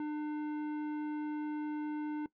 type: tone with tanh clipping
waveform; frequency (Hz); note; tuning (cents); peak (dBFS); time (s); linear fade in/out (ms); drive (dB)
sine; 300.8; D4; +42; -36; 0-2.26; 2; 12
effects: noise-tail reverb RT60 0.1 s tail -19 dB re dry